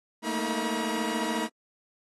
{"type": "tone cluster", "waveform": "sawtooth", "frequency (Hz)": [219.6, 233.4, 316.3, 962], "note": ["A3", "A#3", "D#4", "B5"], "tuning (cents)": [-3, 2, 29, -46], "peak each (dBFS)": -30, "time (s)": [0.22, 1.49], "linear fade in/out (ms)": 50, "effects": ["AAC 32 kbps"]}